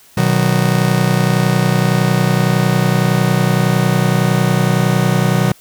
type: chord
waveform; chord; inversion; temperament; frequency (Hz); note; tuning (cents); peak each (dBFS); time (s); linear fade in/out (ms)
45% pulse; B major; none; just; 123.47 / 154.34 / 185.21; B2 / D#3 / F#3; 0 / -14 / +2; -16; 0.17-5.52; 5
effects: white hiss -46 dBFS RMS until 5.6 s